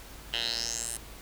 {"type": "tone with band-pass filter sweep", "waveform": "10% pulse", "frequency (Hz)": 116.54, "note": "A#2", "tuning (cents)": 0, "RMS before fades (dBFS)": -33, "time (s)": [0.33, 0.97], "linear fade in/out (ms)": 5, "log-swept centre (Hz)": [3100, 10000], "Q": 5, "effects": ["added 50 Hz sine -48 dBFS peak until 1.21 s", "pink hiss -48 dBFS RMS until 1.21 s"]}